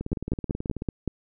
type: two click trains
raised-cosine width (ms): 3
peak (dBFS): -13 / -18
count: 6 / 16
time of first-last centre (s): 0.13-1.077 / 0.01-0.821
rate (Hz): 5.28 / 18.5
effects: none